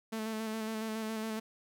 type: tone with vibrato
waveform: sawtooth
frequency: 220 Hz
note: A3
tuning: in tune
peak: -31 dBFS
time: 0.12-1.4 s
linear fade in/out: 10 ms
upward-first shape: square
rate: 7.2 Hz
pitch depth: 21 cents each way
effects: none